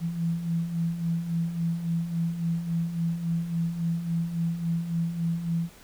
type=beating tone pair; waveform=sine; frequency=164.8 / 168.4 Hz; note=E3 / E3; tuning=0 / +37 cents; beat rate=3.6 Hz; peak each=-33 / -26 dBFS; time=0-5.7 s; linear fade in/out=50 ms; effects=pink hiss -52 dBFS RMS until 5.83 s